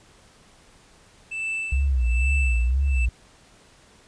triangle tone with tremolo, 2646 Hz, E7, 6 cents sharp, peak -23 dBFS, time 1.31-3.06 s, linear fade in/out 10 ms, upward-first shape sine, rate 1.2 Hz, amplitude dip 100%
sine tone with vibrato, 63.7 Hz, C2, 46 cents flat, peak -18 dBFS, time 1.72-3.09 s, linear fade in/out 5 ms, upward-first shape sine, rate 2 Hz, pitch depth 150 cents each way
effects pink hiss -54 dBFS RMS until 4.07 s + resampled to 22050 Hz

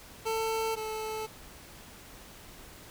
25% pulse tone pair in turn, 445.9 / 436.2 Hz, A4 / A4, +23 / -15 cents, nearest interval unison, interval 38 cents, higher first, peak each -25 / -30 dBFS, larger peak first, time 0.25-0.76 / 0.76-1.27 s, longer neither, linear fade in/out 20 ms, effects pink hiss -50 dBFS RMS until 2.9 s

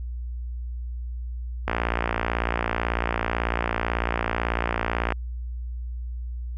click train, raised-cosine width 0.5 ms, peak -8 dBFS, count 201, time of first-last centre 1.68-5.122 s, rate 58.1 Hz, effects added 60 Hz sine -29 dBFS peak until 6.57 s

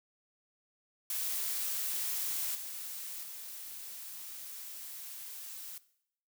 blue noise with level steps, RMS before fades -35 / -42 / -45 dBFS, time 1.1-5.78 s, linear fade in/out 2 ms, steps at 2.55 / 3.23 s, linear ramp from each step 2 ms, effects noise-tail reverb RT60 0.7 s tail -18 dB re dry

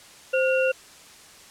sine tone cluster, 523 / 1433 / 2743 Hz, C5 / F6 / F7, -1 / +44 / -32 cents, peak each -20 / -28 / -27 dBFS, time 0.33-0.72 s, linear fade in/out 10 ms, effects white hiss -48 dBFS RMS until 1.5 s + low-pass 9000 Hz 12 dB/octave

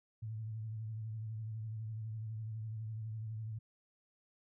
sine tone with vibrato, 110 Hz, A2, in tune, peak -39 dBFS, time 0.22-3.59 s, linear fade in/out 10 ms, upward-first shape sine, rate 12 Hz, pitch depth 48 cents each way, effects none

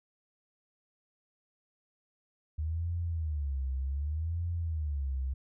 sine tone with vibrato, 75.2 Hz, D2, 42 cents sharp, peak -30 dBFS, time 2.58-5.34 s, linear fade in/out 10 ms, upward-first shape sine, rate 0.66 Hz, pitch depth 230 cents each way, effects none

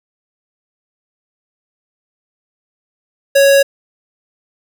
square tone, 554.4 Hz, C#5, in tune, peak -7 dBFS, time 3.35-3.63 s, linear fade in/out 10 ms, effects none

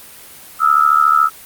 sine tone with amplitude modulation, 1304 Hz, E6, 19 cents flat, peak -5 dBFS, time 0.59-1.3 s, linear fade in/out 50 ms, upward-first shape sine, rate 73.8 Hz, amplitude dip 85%, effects white hiss -38 dBFS RMS until 1.45 s + Opus 32 kbps

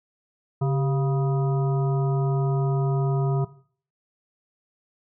harmonic tone with a mistuned harmonic, 138.59 Hz, C#3, in tune, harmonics 1 / 3 / 5 / 7 / 9, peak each -20 / -30 / -34 / -37 / -39 dBFS, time 0.61-3.45 s, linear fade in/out 10 ms, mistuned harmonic 3, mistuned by -93 cents, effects noise-tail reverb RT60 0.5 s tail -17 dB re dry

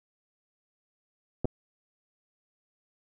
clicks, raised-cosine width 2 ms, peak -15 dBFS, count 2, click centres 1.446 / 1.454 s, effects none

